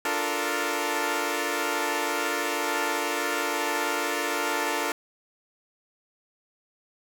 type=chord; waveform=10% pulse; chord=Bb major seventh; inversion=first; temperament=equal; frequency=293.7 / 349.2 / 440 / 466.2 Hz; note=D4 / F4 / A4 / Bb4; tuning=0 / 0 / 0 / 0 cents; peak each=-23 dBFS; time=0.05-4.92 s; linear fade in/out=2 ms; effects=none